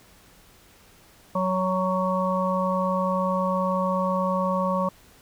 harmonic tone, 185.8 Hz, F#3, 7 cents sharp, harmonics 1 / 3 / 5 / 6, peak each -26 / -26 / -30 / -27 dBFS, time 1.35-4.89 s, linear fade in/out 5 ms, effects pink hiss -54 dBFS RMS until 5.21 s

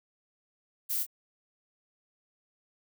violet noise with echo, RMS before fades -31 dBFS, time 0.89-1.04 s, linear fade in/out 20 ms, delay 26 ms, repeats 1, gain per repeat -8 dB, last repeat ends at 1.066 s, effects none

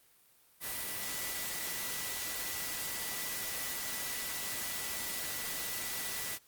sine tone in noise, 1970 Hz, B6, 5 cents flat, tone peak -47 dBFS, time 0.6-6.39 s, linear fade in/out 50 ms, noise white, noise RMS -38 dBFS, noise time 0.6-6.39 s, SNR -12 dB, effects white hiss -65 dBFS RMS until 6.47 s + Opus 32 kbps

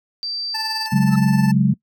sine tone, 4669 Hz, D8, 11 cents flat, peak -23 dBFS, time 0.23-0.86 s, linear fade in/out 0 ms
25% pulse tone with tremolo, 880 Hz, A5, in tune, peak -20 dBFS, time 0.54-1.52 s, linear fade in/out 10 ms, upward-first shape sine, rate 19 Hz, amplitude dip 55%
sine chord, C# suspended fourth, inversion none, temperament just, 138.59 / 184.79 / 207.9 Hz, C#3 / F#3 / G#3, 0 / -2 / +2 cents, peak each -17 dBFS, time 0.92-1.74 s, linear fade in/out 10 ms
triangle tone with exponential growth, 1305 Hz, E6, 18 cents flat, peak -24 dBFS, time 1.06-1.16 s, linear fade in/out 5 ms, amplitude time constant 20 ms
effects noise-tail reverb RT60 0.1 s tail -22 dB re dry

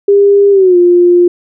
sine tone with pitch glide, 402 to 352 Hz, G4 to F4, +44 to +14 cents, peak -3 dBFS, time 0.08-1.28 s, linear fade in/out 5 ms, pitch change -230 cents, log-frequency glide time 0.51-0.77 s, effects none

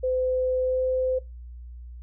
sine tone with pitch glide, 511 to 514.3 Hz, C5 to C5, -41 to -30 cents, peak -22 dBFS, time 0.03-1.19 s, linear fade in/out 10 ms, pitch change +11 cents, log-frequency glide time 0.62-0.82 s, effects noise-tail reverb RT60 0.2 s tail -19 dB re dry + added 60 Hz sine -38 dBFS peak until 2.02 s

